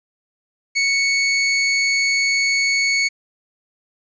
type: tone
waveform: sawtooth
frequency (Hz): 2217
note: C#7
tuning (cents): 0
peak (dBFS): -12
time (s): 0.75-3.09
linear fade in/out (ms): 20
effects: resampled to 16000 Hz + 9-bit